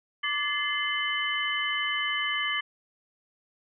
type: tone cluster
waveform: sine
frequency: 1170 / 1725 / 2078 / 3021 Hz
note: D6 / A6 / C7 / F#7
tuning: -7 / -35 / -12 / +35 cents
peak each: -33 / -33 / -30 / -31 dBFS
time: 0.23-2.61 s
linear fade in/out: 10 ms
effects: none